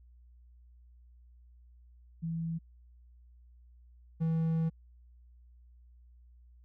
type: tone pair in turn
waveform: sine / triangle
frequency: 164.81 / 162.35 Hz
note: E3 / E3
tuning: 0 / -26 cents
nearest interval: unison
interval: 26 cents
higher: first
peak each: -32 / -25 dBFS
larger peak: second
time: 2.22-2.59 / 4.2-4.7 s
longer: second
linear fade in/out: 20 ms
effects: added 60 Hz sine -55 dBFS peak until 6.64 s